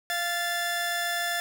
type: tone pair together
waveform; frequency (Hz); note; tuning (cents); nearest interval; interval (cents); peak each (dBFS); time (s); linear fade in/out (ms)
sawtooth; 693.3 / 1747; F5 / A6; -13 / -13; octave + major third; 1600; -27 / -25; 0.1-1.4; 0
effects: none